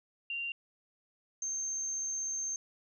sine tone pair in turn, 2773 / 6338 Hz, F7 / G8, -13 / +18 cents, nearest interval octave + major second, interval 1431 cents, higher second, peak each -34 / -33 dBFS, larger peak second, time 0.3-0.52 / 1.42-2.56 s, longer second, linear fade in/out 2 ms, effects none

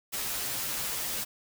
white noise with comb filter, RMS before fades -33 dBFS, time 0.12-1.25 s, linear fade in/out 20 ms, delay 12 ms, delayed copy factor -0.85, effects none

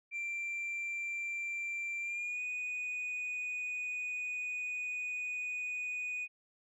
sine tone with pitch glide, 2359 to 2478 Hz, D7 to D#7, +7 to -8 cents, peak -33 dBFS, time 0.11-6.28 s, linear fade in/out 50 ms, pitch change +85 cents, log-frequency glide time 2-2.42 s, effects tanh soft clip ceiling -34 dBFS

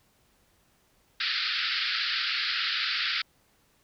white band-pass noise, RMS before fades -29 dBFS, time 1.2-3.22 s, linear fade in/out 5 ms, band 1300 to 4900 Hz, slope 96 dB/octave, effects pink hiss -66 dBFS RMS until 3.83 s

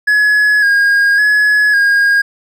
triangle tone with vibrato, 1660 Hz, G#6, 1 cent flat, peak -6 dBFS, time 0.07-2.22 s, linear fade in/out 10 ms, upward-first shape square, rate 0.9 Hz, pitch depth 33 cents each way, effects none

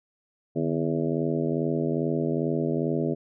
harmonic tone with a mistuned harmonic, 82.41 Hz, E2, in tune, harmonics 2 / 3 / 4 / 5 / 6 / 7 / 8, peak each -29 / -29 / -30 / -30 / -37 / -35 / -37 dBFS, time 0.55-3.15 s, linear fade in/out 20 ms, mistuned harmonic 2, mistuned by -140 cents, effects none

